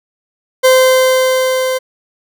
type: tone with level ramp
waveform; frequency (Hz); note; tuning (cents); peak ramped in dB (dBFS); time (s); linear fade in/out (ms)
40% pulse; 517; C5; -21; -4 to -13; 0.63-1.79; 20
effects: none